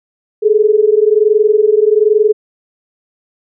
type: tone pair together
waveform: sine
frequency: 415.3 / 436.5 Hz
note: G#4 / A4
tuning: 0 / -14 cents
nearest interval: minor second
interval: 86 cents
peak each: -10 dBFS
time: 0.42-2.33 s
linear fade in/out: 20 ms
effects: none